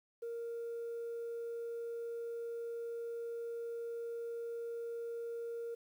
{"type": "tone", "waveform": "sine", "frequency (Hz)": 466.2, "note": "A#4", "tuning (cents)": 0, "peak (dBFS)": -37, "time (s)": [0.22, 5.75], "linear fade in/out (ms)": 10, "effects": ["tanh soft clip ceiling -37 dBFS", "11-bit"]}